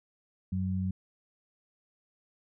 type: tone pair together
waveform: sine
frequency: 93.5 / 187 Hz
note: F#2 / F#3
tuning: +19 / +19 cents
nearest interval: octave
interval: 1200 cents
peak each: -31 / -31 dBFS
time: 0.52-0.91 s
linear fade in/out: 5 ms
effects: none